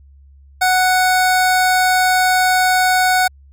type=tone; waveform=25% pulse; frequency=740 Hz; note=F#5; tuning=in tune; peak=-8 dBFS; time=0.61-3.28 s; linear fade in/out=10 ms; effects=added 69 Hz sine -42 dBFS peak until 3.52 s